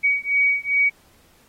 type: beating tone pair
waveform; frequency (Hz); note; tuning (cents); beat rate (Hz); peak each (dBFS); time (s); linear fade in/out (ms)
sine; 2257 / 2259.5; C#7 / C#7; +31 / +33; 2.5; -20; 0.03-0.9; 20
effects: pink hiss -57 dBFS RMS until 1.48 s + AAC 48 kbps